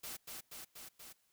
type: noise with echo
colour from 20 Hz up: white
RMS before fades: -45 dBFS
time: 0.03-0.17 s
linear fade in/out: 10 ms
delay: 240 ms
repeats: 4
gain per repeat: -2 dB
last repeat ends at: 1.13 s
effects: white hiss -75 dBFS RMS until 1.32 s